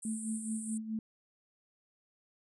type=band-pass noise; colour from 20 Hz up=white; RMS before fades=-45 dBFS; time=0.02-0.78 s; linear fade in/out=10 ms; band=8100 to 9600 Hz; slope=96 dB/octave
type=tone with tremolo; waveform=sine; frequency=220 Hz; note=A3; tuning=in tune; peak=-32 dBFS; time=0.05-0.99 s; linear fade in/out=2 ms; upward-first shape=sine; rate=4.7 Hz; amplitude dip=65%
effects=none